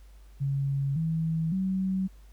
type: tone with pitch steps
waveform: sine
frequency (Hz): 138.4 / 161.76 / 189.06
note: C#3 / E3 / F#3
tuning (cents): -2 / -32 / +38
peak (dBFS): -25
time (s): 0.4-2.08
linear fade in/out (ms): 20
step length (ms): 560
effects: added 50 Hz sine -48 dBFS peak until 2.32 s + pink hiss -64 dBFS RMS until 2.32 s